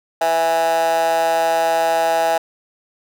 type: tone with high-pass filter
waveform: 15% pulse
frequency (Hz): 164.81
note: E3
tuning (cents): 0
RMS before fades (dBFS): -17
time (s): 0.21-2.38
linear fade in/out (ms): 5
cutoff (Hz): 750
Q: 9.4
effects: none